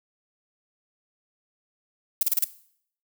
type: noise bursts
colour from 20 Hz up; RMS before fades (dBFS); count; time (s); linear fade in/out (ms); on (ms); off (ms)
violet; -21; 5; 2.21-2.442; 2; 20; 33
effects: noise-tail reverb RT60 0.6 s tail -17 dB re dry